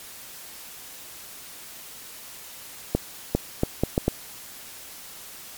accelerating click train, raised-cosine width 2 ms, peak -6 dBFS, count 6, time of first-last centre 2.95-4.08 s, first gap 400 ms, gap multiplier 0.71, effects white hiss -42 dBFS RMS until 5.57 s + MP3 96 kbps

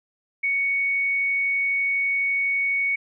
sine tone, 2227 Hz, C#7, 7 cents sharp, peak -20 dBFS, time 0.43-2.96 s, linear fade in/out 10 ms, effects none

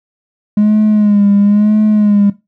triangle tone with vibrato, 207.7 Hz, G#3, in tune, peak -3 dBFS, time 0.57-2.3 s, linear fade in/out 5 ms, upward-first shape sine, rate 1 Hz, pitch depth 52 cents each way, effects noise-tail reverb RT60 0.2 s tail -18 dB re dry + tanh soft clip ceiling -2 dBFS

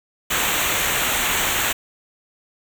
pink noise with comb filter, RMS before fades -21 dBFS, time 0.3-1.73 s, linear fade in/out 10 ms, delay 0.2 ms, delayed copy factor -0.75, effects none

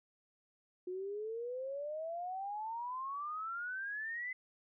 sine exponential sweep, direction up, 358.4 to 2042 Hz, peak -38 dBFS, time 0.87-4.33 s, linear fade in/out 5 ms, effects none

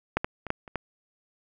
clicks, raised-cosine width 0.5 ms, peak -8 / -12 / -21 / -10 / -28 / -14 dBFS, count 6, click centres 0.17 / 0.245 / 0.467 / 0.504 / 0.678 / 0.757 s, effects none

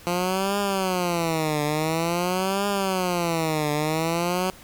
10% pulse tone with vibrato, 173.2 Hz, F3, 14 cents flat, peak -14 dBFS, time 0.07-4.5 s, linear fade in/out 0 ms, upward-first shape triangle, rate 0.48 Hz, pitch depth 280 cents each way, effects pink hiss -47 dBFS RMS until 4.63 s

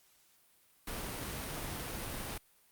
pink noise, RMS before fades -40 dBFS, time 0.87-2.38 s, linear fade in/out 5 ms, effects white hiss -67 dBFS RMS until 2.71 s + Opus 48 kbps

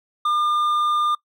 sine tone with hard clipping, 1204 Hz, D6, 43 cents sharp, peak -19 dBFS, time 0.25-1.15 s, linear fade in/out 5 ms, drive 5 dB, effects noise-tail reverb RT60 0.1 s tail -22 dB re dry

